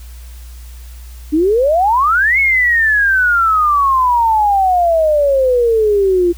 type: exponential two-way sweep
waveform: sine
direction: up then down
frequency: 292.8 to 2213 to 341.1 Hz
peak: -9 dBFS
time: 1.32-6.33 s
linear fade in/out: 20 ms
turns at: 2.39 s
effects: added 60 Hz sine -30 dBFS peak until 6.37 s + white hiss -44 dBFS RMS until 6.37 s